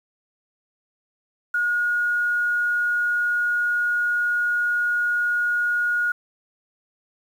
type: tone with quantisation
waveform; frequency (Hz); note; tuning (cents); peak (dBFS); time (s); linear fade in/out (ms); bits
sine; 1441; F#6; -46; -19; 1.54-6.12; 5; 8
effects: none